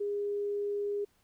sine tone, 408.3 Hz, G#4, 29 cents flat, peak -30 dBFS, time 0-1.05 s, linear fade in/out 10 ms, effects pink hiss -70 dBFS RMS until 1.23 s

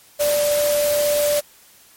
sine tone in noise, 587.3 Hz, D5, in tune, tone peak -16 dBFS, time 0.19-1.41 s, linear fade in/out 20 ms, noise white, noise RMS -25 dBFS, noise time 0.19-1.41 s, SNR +6 dB, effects white hiss -50 dBFS RMS until 1.96 s + MP3 64 kbps

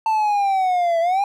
triangle linear two-way sweep, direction down then up, 891 to 659.3 to 819 Hz, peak -14 dBFS, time 0.06-1.24 s, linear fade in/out 2 ms, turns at 1 s, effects none

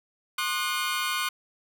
20% pulse tone cluster, 1064 / 1217 / 1472 Hz, C6 / D#6 / F#6, +29 / -39 / -9 cents, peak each -26 dBFS, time 0.38-1.29 s, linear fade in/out 5 ms, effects none

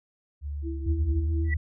sine tone with pitch glide, 72.3 to 65.16 Hz, D2 to C2, -27 to -7 cents, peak -30 dBFS, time 0.41-1.25 s, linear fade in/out 50 ms, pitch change -180 cents, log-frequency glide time 0.78-1.14 s
sine tone with tremolo, 330.7 Hz, E4, 6 cents sharp, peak -31 dBFS, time 0.62-1.55 s, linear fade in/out 50 ms, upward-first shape triangle, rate 4.2 Hz, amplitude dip 80%
sine tone with vibrato, 78.1 Hz, D#2, 7 cents sharp, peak -23 dBFS, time 0.86-1.57 s, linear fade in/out 5 ms, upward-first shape square, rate 7.2 Hz, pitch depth 43 cents each way
sine tone with exponential growth, 1958 Hz, B6, 15 cents flat, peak -25 dBFS, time 1.44-1.54 s, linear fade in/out 5 ms, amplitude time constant 20 ms
effects none

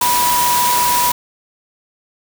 sine tone in noise, 976 Hz, B5, 21 cents flat, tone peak -14 dBFS, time 0.01-1.12 s, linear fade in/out 5 ms, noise white, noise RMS -18 dBFS, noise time 0.01-1.12 s, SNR +1 dB, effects none

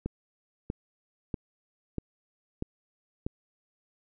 click train, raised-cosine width 3 ms, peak -18 dBFS, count 6, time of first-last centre 0.06-3.265 s, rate 1.56 Hz, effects none

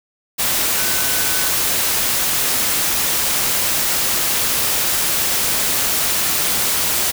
sine tone in noise, 1506 Hz, F#6, 30 cents sharp, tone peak -29 dBFS, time 0.77-1.5 s, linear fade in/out 20 ms, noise white, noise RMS -18 dBFS, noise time 0.38-7.12 s, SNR -14 dB, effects none

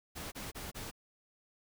pink noise bursts, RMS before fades -43 dBFS, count 4, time 0.15-0.914 s, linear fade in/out 20 ms, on 170 ms, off 28 ms, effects none

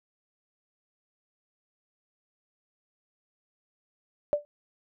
sine tone with exponential decay, 587.3 Hz, D5, in tune, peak -17 dBFS, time 4.33-4.45 s, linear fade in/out 0 ms, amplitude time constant 25 ms, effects none

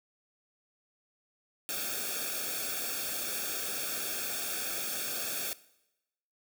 white noise with comb filter, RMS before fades -35 dBFS, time 1.69-5.53 s, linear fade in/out 0 ms, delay 1 ms, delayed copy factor -0.9, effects noise-tail reverb RT60 0.9 s tail -19 dB re dry

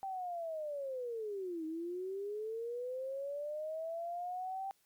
sine linear two-way sweep, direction down then up, 784 to 312.5 to 784 Hz, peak -37 dBFS, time 0.03-4.71 s, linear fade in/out 0 ms, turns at 1.65 s, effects white hiss -73 dBFS RMS until 4.85 s + MP3 96 kbps

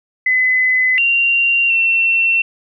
sine tone with pitch steps, 2021 / 2765 / 2705 Hz, B6 / F7 / E7, +39 / -18 / +44 cents, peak -11 dBFS, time 0.26-2.42 s, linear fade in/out 5 ms, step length 720 ms, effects none

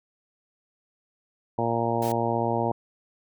harmonic tone, 116.54 Hz, A#2, in tune, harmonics 1 / 2 / 3 / 4 / 5 / 6 / 7 / 8, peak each -31 / -31 / -31 / -31 / -31 / -31 / -31 / -31 dBFS, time 1.58-2.72 s, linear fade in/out 5 ms
white noise, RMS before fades -39 dBFS, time 2.02-2.12 s, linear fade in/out 2 ms
effects none

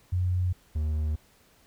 sine / triangle tone pair in turn, 90.6 / 76.76 Hz, F#2 / D#2, -36 / -23 cents, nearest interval minor third, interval 287 cents, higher first, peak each -23 dBFS, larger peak neither, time 0.12-0.53 / 0.75-1.16 s, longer neither, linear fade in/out 10 ms, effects pink hiss -61 dBFS RMS until 1.66 s

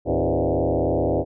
sine tone with frequency modulation, 100 Hz, G2, 35 cents sharp, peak -18 dBFS, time 0.05-1.25 s, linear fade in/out 50 ms, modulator 83.1 Hz, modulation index 7.2, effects none

